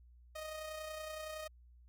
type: tone with amplitude modulation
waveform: sawtooth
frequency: 622.3 Hz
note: D#5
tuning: in tune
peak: -37 dBFS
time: 0.35-1.48 s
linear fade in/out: 10 ms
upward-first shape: sine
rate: 30.7 Hz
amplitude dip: 40%
effects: added 60 Hz sine -58 dBFS peak until 1.88 s